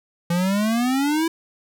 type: exponential sweep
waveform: square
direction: up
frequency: 169.1 to 334.3 Hz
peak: -19 dBFS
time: 0.3-1.28 s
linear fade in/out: 5 ms
effects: none